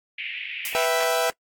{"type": "band-pass noise", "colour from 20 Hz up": "white", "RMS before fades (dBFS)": -33, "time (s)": [0.18, 0.86], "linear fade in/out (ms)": 5, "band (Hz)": [2100, 2800], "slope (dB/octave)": 48}
{"type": "noise with exponential decay", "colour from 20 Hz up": "blue", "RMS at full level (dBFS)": -27, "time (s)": [0.65, 0.89], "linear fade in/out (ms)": 1, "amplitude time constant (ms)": 52}
{"type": "chord", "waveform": "sawtooth", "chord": "E minor", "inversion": "second", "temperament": "equal", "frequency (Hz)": [493.9, 659.3, 784], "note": ["B4", "E5", "G5"], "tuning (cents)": [0, 0, 0], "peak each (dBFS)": [-21, -19, -24], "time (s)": [0.75, 1.3], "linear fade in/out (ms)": 0}
{"effects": ["noise-tail reverb RT60 0.1 s tail -26 dB re dry", "AAC 64 kbps"]}